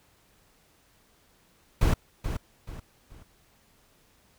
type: noise with echo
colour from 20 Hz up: brown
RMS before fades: -21 dBFS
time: 1.81-1.94 s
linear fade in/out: 5 ms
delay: 430 ms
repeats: 3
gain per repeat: -9 dB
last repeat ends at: 3.23 s
effects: pink hiss -63 dBFS RMS until 4.38 s